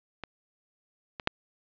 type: clicks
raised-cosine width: 0.3 ms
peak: -20 / -20 / -7 dBFS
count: 3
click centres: 0.237 / 1.198 / 1.274 s
effects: resampled to 11025 Hz + 7-bit